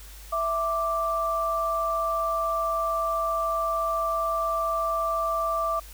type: tone pair together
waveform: sine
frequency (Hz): 659.3 / 1174.7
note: E5 / D6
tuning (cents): 0 / 0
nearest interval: minor seventh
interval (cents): 1000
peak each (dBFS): -28 / -25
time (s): 0.32-5.8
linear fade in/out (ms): 10
effects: added 50 Hz sine -43 dBFS peak until 5.93 s + white hiss -48 dBFS RMS until 5.93 s